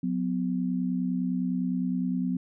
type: tone pair together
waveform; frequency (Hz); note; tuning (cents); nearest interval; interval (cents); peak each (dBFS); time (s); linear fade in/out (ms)
sine; 182.09 / 251.9; F#3 / B3; -27 / +34; tritone; 561; -28; 0.03-2.37; 5
effects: none